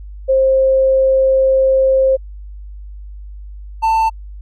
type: tone pair in turn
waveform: sine / triangle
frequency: 530 / 891.4 Hz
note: C5 / A5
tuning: +22 / +22 cents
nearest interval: major sixth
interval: 900 cents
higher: second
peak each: -9 dBFS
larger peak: neither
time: 0.28-2.17 / 3.82-4.1 s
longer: first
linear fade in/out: 20 ms
effects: added 50 Hz sine -29 dBFS peak until 4.41 s